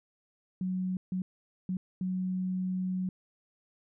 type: tone bursts at uneven times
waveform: sine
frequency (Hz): 185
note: F#3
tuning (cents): 0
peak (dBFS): -29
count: 4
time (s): 0.61-0.97 / 1.12-1.22 / 1.69-1.77 / 2.01-3.09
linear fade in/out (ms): 2
effects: none